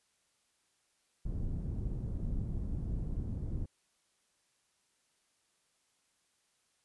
pink low-pass noise, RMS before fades -36 dBFS, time 1.25-3.66 s, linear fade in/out 10 ms, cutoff 180 Hz, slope 12 dB/octave, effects white hiss -75 dBFS RMS until 6.84 s + resampled to 24000 Hz

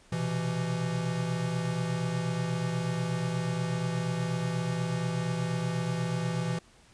square tone cluster, 122.8 / 131.1 / 167.1 Hz, B2 / C3 / E3, -9 / +4 / +24 cents, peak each -35 / -37 / -31 dBFS, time 0.12-6.59 s, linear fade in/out 5 ms, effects pink hiss -59 dBFS RMS until 6.93 s + resampled to 22050 Hz

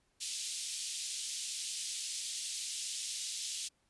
white band-pass noise, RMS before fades -40 dBFS, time 0.2-3.69 s, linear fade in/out 20 ms, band 3000 to 9100 Hz, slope 24 dB/octave, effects pink hiss -75 dBFS RMS until 3.89 s + resampled to 24000 Hz

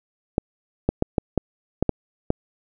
clicks, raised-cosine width 2 ms, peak -5 dBFS, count 8, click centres 0.381 / 0.89 / 1.024 / 1.182 / 1.377 / 1.826 / 1.893 / 2.304 s, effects none

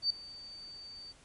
sine tone with ADSR envelope, 4593 Hz, D8, 39 cents flat, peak -24 dBFS, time 0.02-1.13 s, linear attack 82 ms, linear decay 3 ms, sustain -21 dB, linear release 22 ms, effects pink hiss -60 dBFS RMS until 1.24 s + MP3 48 kbps

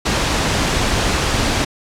pink noise, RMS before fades -17 dBFS, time 0.05-1.65 s, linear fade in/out 10 ms, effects low-pass 7000 Hz 12 dB/octave

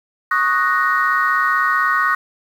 sine chord, D# minor seventh, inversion third, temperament equal, 1108.7 / 1244.5 / 1480 / 1864.7 Hz, C#6 / D#6 / F#6 / A#6, 0 / 0 / 0 / 0 cents, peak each -19 dBFS, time 0.31-2.15 s, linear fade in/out 5 ms, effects tanh soft clip ceiling -5 dBFS + 7-bit

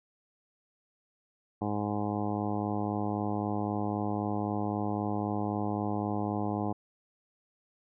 harmonic tone, 103.83 Hz, G#2, in tune, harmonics 1 / 2 / 3 / 4 / 5 / 6 / 7 / 8 / 9 / 10, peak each -36 / -34 / -35 / -40 / -42 / -44 / -38 / -39 / -46 / -45 dBFS, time 1.61-6.73 s, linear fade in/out 10 ms, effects none

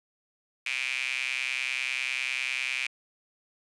sawtooth tone with high-pass filter, 130 Hz, C3, 11 cents flat, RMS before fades -31 dBFS, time 0.66-2.87 s, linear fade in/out 5 ms, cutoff 2400 Hz, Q 7.9, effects resampled to 22050 Hz

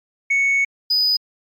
sine tone pair in turn, 2217 / 4977 Hz, C#7 / D#8, 0 / 0 cents, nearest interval octave + major second, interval 1400 cents, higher second, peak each -12 dBFS, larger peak neither, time 0.3-0.65 / 0.9-1.17 s, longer first, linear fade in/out 10 ms, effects tanh soft clip ceiling -13 dBFS + MP3 64 kbps

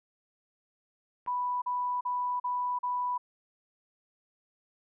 clicks, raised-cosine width 0.5 ms, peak -37 / -40 dBFS, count 2, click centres 1.263 / 1.278 s
sine tone bursts, 987.8 Hz, B5, in tune, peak -28 dBFS, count 5, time 1.27-3.18 s, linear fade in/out 10 ms, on 350 ms, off 40 ms
effects none

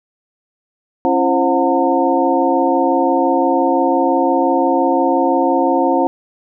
sine tone cluster, 273.2 / 339 / 530 / 726 / 906 Hz, C#4 / E4 / C5 / F#5 / A#5, -25 / +49 / +22 / -33 / -50 cents, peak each -18 dBFS, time 1.05-6.07 s, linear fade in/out 0 ms, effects none

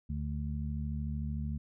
harmonic tone, 73.42 Hz, D2, in tune, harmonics 1 / 2 / 3, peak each -35 / -38 / -40 dBFS, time 0.09-1.58 s, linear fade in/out 10 ms, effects none

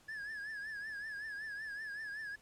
triangle tone with vibrato, 1700 Hz, G#6, 40 cents sharp, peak -39 dBFS, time 0.08-2.36 s, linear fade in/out 10 ms, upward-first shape triangle, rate 5.3 Hz, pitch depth 100 cents each way, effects pink hiss -65 dBFS RMS until 2.41 s + low-pass 11000 Hz 12 dB/octave

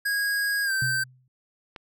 square tone with pitch glide, 1644 to 1554.4 Hz, G#6 to G6, -18 to -15 cents, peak -24 dBFS, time 0.05-1.04 s, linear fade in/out 10 ms, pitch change -97 cents, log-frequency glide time 0.64-0.72 s
sine tone with exponential decay, 127.7 Hz, C3, 42 cents flat, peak -25 dBFS, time 0.82-1.28 s, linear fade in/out 2 ms, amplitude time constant 100 ms
click, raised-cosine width 0.3 ms, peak -23 dBFS, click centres 1.762 s
effects none

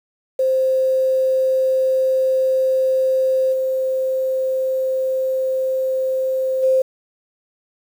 sine tone with level steps, 523.3 Hz, C5, in tune, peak -14 / -17 / -12 dBFS, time 0.39-6.82 s, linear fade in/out 5 ms, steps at 3.52 / 6.62 s, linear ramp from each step 20 ms, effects 7-bit

